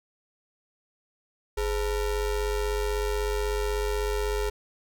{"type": "ring-modulated tone", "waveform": "square", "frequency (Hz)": 233.1, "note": "A#3", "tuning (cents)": 0, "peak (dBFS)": -23, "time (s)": [1.57, 4.5], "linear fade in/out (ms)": 10, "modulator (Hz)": 185, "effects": []}